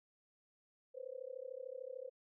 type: tone with amplitude modulation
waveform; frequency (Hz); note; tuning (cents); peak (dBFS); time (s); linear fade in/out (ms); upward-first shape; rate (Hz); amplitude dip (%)
sine; 516; C5; -24; -40; 0.94-2.1; 20; sine; 33.4; 100
effects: none